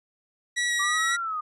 sawtooth tone with vibrato, 1923 Hz, B6, 47 cents flat, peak -20 dBFS, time 0.56-1.17 s, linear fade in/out 20 ms, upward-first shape square, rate 3.6 Hz, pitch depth 10 cents each way
sine linear two-way sweep, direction up then down, 1146 to 1401 to 1212 Hz, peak -27 dBFS, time 0.79-1.41 s, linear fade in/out 10 ms, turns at 1.17 s
effects resampled to 24000 Hz

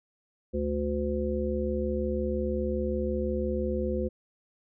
harmonic tone, 72.8 Hz, D2, 15 cents flat, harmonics 1 / 3 / 5 / 7, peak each -32 / -32 / -32 / -32 dBFS, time 0.53-4.09 s, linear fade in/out 20 ms, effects none

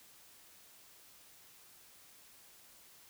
silence, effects white hiss -60 dBFS RMS until 3.09 s

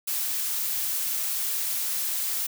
blue noise, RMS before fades -28 dBFS, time 0.07-2.47 s, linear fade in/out 10 ms, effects none

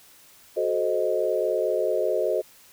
sine chord, F# diminished seventh, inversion none, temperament equal with one note detuned, 370 / 434.9 / 523.3 / 622.3 Hz, F#4 / A4 / C5 / Eb5, 0 / -20 / 0 / 0 cents, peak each -28 / -27 / -27 / -26 dBFS, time 0.56-2.42 s, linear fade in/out 20 ms, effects white hiss -53 dBFS RMS until 2.72 s

